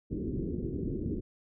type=low-pass noise; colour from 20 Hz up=white; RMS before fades=-34 dBFS; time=0.1-1.21 s; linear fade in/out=20 ms; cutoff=390 Hz; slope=48 dB/octave; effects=none